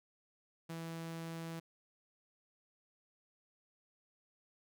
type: tone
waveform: sawtooth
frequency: 164.81 Hz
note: E3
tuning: in tune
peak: -38 dBFS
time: 0.69-1.6 s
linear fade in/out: 10 ms
effects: none